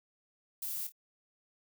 violet noise with echo, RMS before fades -38 dBFS, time 0.62-0.87 s, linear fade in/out 5 ms, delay 26 ms, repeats 2, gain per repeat -10 dB, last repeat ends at 0.922 s, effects none

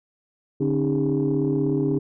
sine tone cluster, 144.8 / 269.7 / 306.2 / 402.9 Hz, D3 / C#4 / D#4 / G4, -24 / -47 / -28 / +48 cents, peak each -24 dBFS, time 0.6-1.99 s, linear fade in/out 10 ms, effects tanh soft clip ceiling -13 dBFS

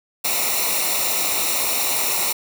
white noise with comb filter, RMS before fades -21 dBFS, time 0.24-2.33 s, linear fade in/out 10 ms, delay 0.62 ms, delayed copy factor -0.75, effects none

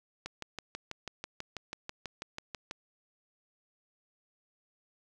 click train, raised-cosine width 0.2 ms, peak -21 dBFS, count 16, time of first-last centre 0.26-2.711 s, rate 6.12 Hz, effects none

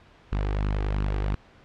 sawtooth tone with flanger, 50.4 Hz, G1, 49 cents sharp, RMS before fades -26 dBFS, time 0.32-1.35 s, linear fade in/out 5 ms, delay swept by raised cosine 0.7 to 2.6 ms, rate 2.9 Hz, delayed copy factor +0.5, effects pink hiss -54 dBFS RMS until 1.64 s + low-pass 3000 Hz 12 dB/octave

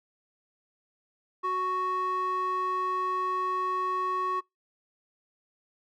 square tone with band-pass filter, 370 Hz, F#4, in tune, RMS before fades -29 dBFS, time 1.43-4.41 s, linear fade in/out 20 ms, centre 990 Hz, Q 6.2, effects noise-tail reverb RT60 0.2 s tail -26 dB re dry

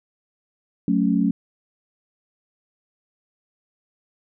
sine chord, F# minor, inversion none, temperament equal, 185 / 220 / 277.2 Hz, F#3 / A3 / C#4, 0 / 0 / 0 cents, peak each -21 dBFS, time 0.88-1.31 s, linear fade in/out 2 ms, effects none

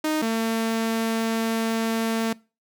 sawtooth tone pair in turn, 309.6 / 225.5 Hz, D#4 / A3, -9 / +43 cents, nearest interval perfect fourth, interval 548 cents, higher first, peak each -18 dBFS, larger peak neither, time 0.04-0.22 / 0.22-2.33 s, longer second, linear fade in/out 5 ms, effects noise-tail reverb RT60 0.3 s tail -22 dB re dry

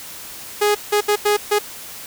sawtooth tone bursts at uneven times, 415.3 Hz, G#4, in tune, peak -10 dBFS, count 5, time 0.61-0.75 / 0.92-1.01 / 1.08-1.16 / 1.25-1.37 / 1.51-1.59 s, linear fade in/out 10 ms, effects white hiss -35 dBFS RMS until 2.06 s

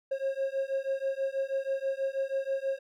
triangle beating tone pair, 537 / 543.2 Hz, C5 / C#5, +45 / -35 cents, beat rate 6.2 Hz, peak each -30 / -30 dBFS, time 0.11-2.79 s, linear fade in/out 10 ms, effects none

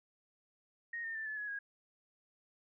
sine tone with pitch steps, 1865 / 1818.2 / 1772.6 / 1728.1 / 1684.7 / 1642.4 Hz, A#6 / A#6 / A6 / A6 / G#6 / G#6, 0 / -44 / +12 / -32 / +24 / -20 cents, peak -38 dBFS, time 0.93-1.59 s, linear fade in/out 5 ms, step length 110 ms, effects none

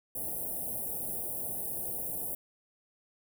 white band-stop noise, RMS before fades -36 dBFS, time 0.15-2.35 s, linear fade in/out 5 ms, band 780 to 9500 Hz, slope 48 dB/octave, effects none

